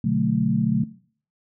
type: chord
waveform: sine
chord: B minor seventh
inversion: none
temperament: equal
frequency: 123.47 / 146.83 / 185 / 220 Hz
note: B2 / D3 / F#3 / A3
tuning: 0 / 0 / 0 / 0 cents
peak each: -27 / -25 / -23 / -23 dBFS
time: 0.04-0.84 s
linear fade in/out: 5 ms
effects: noise-tail reverb RT60 0.5 s tail -18 dB re dry